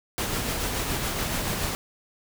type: noise with tremolo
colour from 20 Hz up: pink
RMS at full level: -27 dBFS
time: 0.18-1.75 s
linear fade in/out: 0 ms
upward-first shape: sine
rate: 7 Hz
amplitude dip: 30%
effects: none